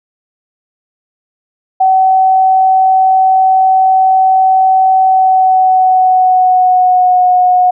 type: tone with pitch glide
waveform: sine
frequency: 758 to 728.4 Hz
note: F#5 to F#5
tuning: +42 to -27 cents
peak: -5 dBFS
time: 1.8-7.71 s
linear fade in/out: 10 ms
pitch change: -69 cents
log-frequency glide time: 5.04-7.26 s
effects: none